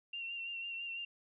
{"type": "tone with vibrato", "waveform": "sine", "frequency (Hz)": 2753, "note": "F7", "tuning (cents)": -25, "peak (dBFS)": -39, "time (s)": [0.13, 1.05], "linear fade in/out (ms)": 5, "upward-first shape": "sine", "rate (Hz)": 6, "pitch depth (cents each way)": 31, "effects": []}